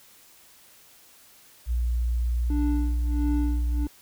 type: tone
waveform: sine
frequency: 59.5 Hz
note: A#1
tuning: 36 cents sharp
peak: -22 dBFS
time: 1.66-3.88 s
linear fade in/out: 50 ms
type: tone with tremolo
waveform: triangle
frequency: 293.7 Hz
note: D4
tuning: in tune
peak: -22 dBFS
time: 2.5-3.87 s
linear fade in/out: 2 ms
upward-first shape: sine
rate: 1.5 Hz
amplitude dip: 90%
effects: white hiss -54 dBFS RMS until 4.01 s